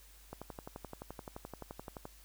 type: click train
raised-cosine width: 1 ms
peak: -29 dBFS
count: 21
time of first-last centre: 0.33-2.054 s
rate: 11.6 Hz
effects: added 50 Hz sine -58 dBFS peak until 2.24 s + white hiss -61 dBFS RMS until 2.24 s